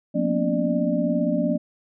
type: tone cluster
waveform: sine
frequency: 178.2 / 230.6 / 248.1 / 283.5 / 599 Hz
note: F3 / A#3 / B3 / C#4 / D5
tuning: +35 / -19 / +8 / +39 / +34 cents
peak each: -26 dBFS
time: 0.14-1.58 s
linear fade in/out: 20 ms
effects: none